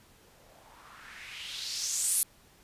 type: noise with low-pass filter sweep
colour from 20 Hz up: violet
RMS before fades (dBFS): -36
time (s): 0.18-2.23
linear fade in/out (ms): 0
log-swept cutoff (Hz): 360 to 11000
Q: 3
effects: pink hiss -60 dBFS RMS until 2.63 s + resampled to 32000 Hz